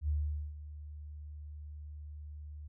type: tone with ADSR envelope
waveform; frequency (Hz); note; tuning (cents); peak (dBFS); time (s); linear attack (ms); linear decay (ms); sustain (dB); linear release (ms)
sine; 74.6; D2; +28; -28; 0.01-2.68; 75; 450; -15; 11
effects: none